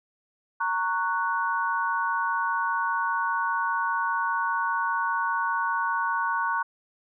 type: chord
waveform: sine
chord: F# major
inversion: first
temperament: just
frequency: 925 / 1110 / 1480 Hz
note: A#5 / C#6 / F#6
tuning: -14 / +2 / 0 cents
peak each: -28 dBFS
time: 0.6-6.63 s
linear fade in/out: 10 ms
effects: none